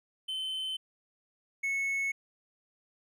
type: tone pair in turn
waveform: triangle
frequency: 3067 / 2200 Hz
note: G7 / C#7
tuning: -38 / -14 cents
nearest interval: tritone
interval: 576 cents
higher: first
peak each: -31 / -27 dBFS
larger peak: second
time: 0.28-0.77 / 1.63-2.12 s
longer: neither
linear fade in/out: 10 ms
effects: none